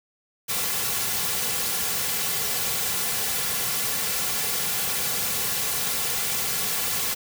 white noise with comb filter, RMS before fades -26 dBFS, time 0.48-7.15 s, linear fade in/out 20 ms, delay 3.2 ms, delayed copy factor -0.7, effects none

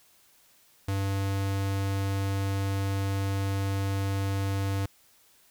square tone, 98 Hz, G2, in tune, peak -27 dBFS, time 0.88-4.86 s, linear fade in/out 5 ms, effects white hiss -61 dBFS RMS until 5.5 s

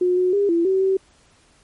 sine tone with pitch steps, 360.4 / 365.1 / 403.4 / 337.6 / 381.1 / 383.3 Hz, F#4 / F#4 / G4 / E4 / G4 / G4, -45 / -23 / +50 / +41 / -49 / -39 cents, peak -15 dBFS, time 0.01-0.97 s, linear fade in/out 5 ms, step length 160 ms, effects pink hiss -56 dBFS RMS until 1.63 s + MP3 48 kbps

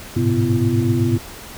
sine tone cluster, 103.7 / 111.8 / 129.2 / 249.1 / 338.6 Hz, G#2 / A2 / C3 / B3 / E4, -2 / +28 / -21 / +15 / +46 cents, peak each -21 dBFS, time 0.16-1.18 s, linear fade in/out 10 ms, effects pink hiss -36 dBFS RMS until 1.57 s

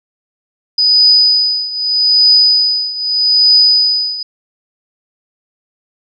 sine tone with tremolo, 4978 Hz, D#8, in tune, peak -4 dBFS, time 0.78-4.23 s, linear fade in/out 5 ms, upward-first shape triangle, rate 0.81 Hz, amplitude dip 85%, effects none

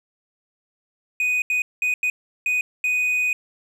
triangle tone bursts at uneven times, 2489 Hz, D#7, in tune, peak -17 dBFS, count 6, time 1.2-1.42 / 1.5-1.62 / 1.82-1.94 / 2.03-2.1 / 2.46-2.61 / 2.84-3.33 s, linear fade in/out 2 ms, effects none

